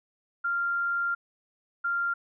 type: tone pair in turn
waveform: sine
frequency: 1391 / 1391 Hz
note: F6 / F6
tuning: -7 / -7 cents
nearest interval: unison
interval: 0 cents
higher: neither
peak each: -25 dBFS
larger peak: neither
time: 0.44-1.15 / 1.84-2.14 s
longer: first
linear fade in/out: 10 ms
effects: none